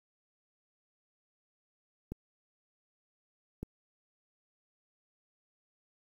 clicks, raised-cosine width 3 ms, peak -25 dBFS, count 2, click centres 2.12 / 3.63 s, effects 9-bit

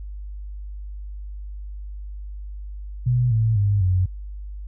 sine tone with pitch steps, 123.47 / 111.92 / 101.45 / 91.97 Hz, B2 / A2 / G#2 / F#2, 0 / +30 / -40 / -10 cents, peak -16 dBFS, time 3.06-4.06 s, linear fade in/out 10 ms, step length 250 ms, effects added 50 Hz sine -31 dBFS peak until 4.67 s

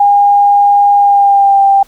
sine tone with pitch glide, 811 to 789.7 Hz, G#5 to G5, -41 to +13 cents, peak -4 dBFS, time 0-1.83 s, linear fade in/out 5 ms, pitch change -46 cents, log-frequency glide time 0.96-1.63 s, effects pink hiss -46 dBFS RMS until 1.87 s

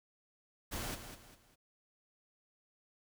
pink noise with echo, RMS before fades -40 dBFS, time 0.71-0.96 s, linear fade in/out 20 ms, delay 200 ms, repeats 3, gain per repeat -9 dB, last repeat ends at 1.56 s, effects none

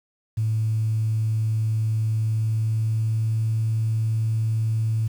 sine tone with pitch glide, 110 to 111.15 Hz, A2 to A2, 0 to +18 cents, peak -19 dBFS, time 0.37-5.08 s, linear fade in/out 10 ms, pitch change +18 cents, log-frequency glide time 2.17-3.41 s, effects tanh soft clip ceiling -15 dBFS + 8-bit

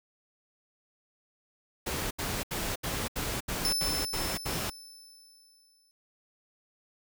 pink noise bursts, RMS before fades -33 dBFS, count 9, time 1.86-4.702 s, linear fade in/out 10 ms, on 250 ms, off 74 ms
sawtooth tone with exponential decay, 5274 Hz, E8, in tune, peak -23 dBFS, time 3.65-5.91 s, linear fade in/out 0 ms, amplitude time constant 490 ms
effects none

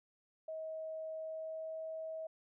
sine tone with pitch glide, 636 to 640.4 Hz, D#5 to D#5, +38 to +50 cents, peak -40 dBFS, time 0.48-2.27 s, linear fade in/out 5 ms, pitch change +12 cents, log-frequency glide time 1.14-1.81 s, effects none

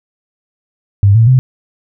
sine tone with pitch steps, 100 / 113.55 / 128.94 Hz, G2 / A#2 / C3, +35 / -45 / -25 cents, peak -4 dBFS, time 1.03-1.39 s, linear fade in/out 0 ms, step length 120 ms, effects none

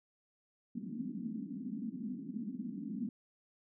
pink band-pass noise, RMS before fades -41 dBFS, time 0.75-3.09 s, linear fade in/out 5 ms, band 200 to 260 Hz, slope 48 dB/octave, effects none

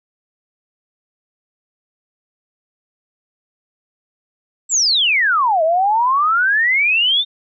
sine exponential two-way sweep, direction down then up, 7860 to 622.3 to 3660 Hz, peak -12 dBFS, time 4.69-7.25 s, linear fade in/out 50 ms, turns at 5.63 s, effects none

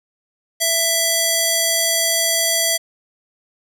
square tone with band-pass filter, 663 Hz, E5, 10 cents sharp, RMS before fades -18 dBFS, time 0.6-2.78 s, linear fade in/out 20 ms, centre 8500 Hz, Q 0.83, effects none

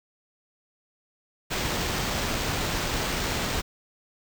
pink noise with sample-and-hold, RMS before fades -28 dBFS, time 1.5-3.62 s, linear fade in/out 20 ms, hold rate 11025 Hz, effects none

